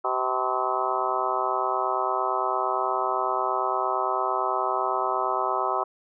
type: harmonic tone with a mistuned harmonic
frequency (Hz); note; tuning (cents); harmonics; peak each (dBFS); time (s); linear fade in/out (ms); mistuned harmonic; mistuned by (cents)
128.5; C3; -31; 3 / 4 / 5 / 6 / 7 / 8 / 9 / 10; -32 / -36 / -31 / -30 / -33 / -29 / -32 / -30; 0.04-5.84; 10; 9; -60
effects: none